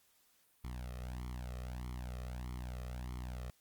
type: tone with flanger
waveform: sawtooth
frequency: 61.8 Hz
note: B1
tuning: 2 cents sharp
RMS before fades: -43 dBFS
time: 0.64-3.5 s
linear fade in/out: 0 ms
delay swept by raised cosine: 0.92 to 1.61 ms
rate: 1.6 Hz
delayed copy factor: +0.9
effects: white hiss -71 dBFS RMS until 3.6 s + Opus 48 kbps